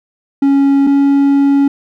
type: tone pair in turn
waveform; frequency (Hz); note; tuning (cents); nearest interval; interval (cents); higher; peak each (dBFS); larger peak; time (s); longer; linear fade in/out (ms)
triangle; 277.2 / 279.3; C#4 / C#4; 0 / +13; unison; 13; second; -5; neither; 0.42-0.87 / 0.87-1.68; second; 5
effects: none